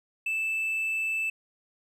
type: tone with hard clipping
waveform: sine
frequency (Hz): 2637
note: E7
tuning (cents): 0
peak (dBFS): -27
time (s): 0.26-1.3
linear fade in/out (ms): 5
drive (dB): 2
effects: none